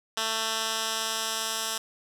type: tone with band-pass filter sweep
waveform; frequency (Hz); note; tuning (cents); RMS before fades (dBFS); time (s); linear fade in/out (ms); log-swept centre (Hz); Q
10% pulse; 222.5; A3; +20; -30; 0.17-1.78; 5; 4400 to 7100; 0.73
effects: none